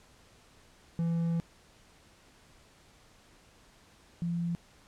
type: tone pair in turn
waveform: triangle / sine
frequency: 167.4 / 170.92 Hz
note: E3 / F3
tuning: +27 / -37 cents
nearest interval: unison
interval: 36 cents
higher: second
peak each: -25 / -29 dBFS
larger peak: first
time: 0.99-1.4 / 4.22-4.55 s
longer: first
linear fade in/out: 0 ms
effects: pink hiss -60 dBFS RMS until 4.87 s + low-pass 9000 Hz 12 dB/octave